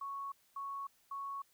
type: tone bursts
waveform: sine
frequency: 1108.7 Hz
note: C#6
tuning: in tune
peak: -39 dBFS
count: 3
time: 0.01-1.42 s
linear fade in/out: 5 ms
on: 310 ms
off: 240 ms
effects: white hiss -71 dBFS RMS until 1.53 s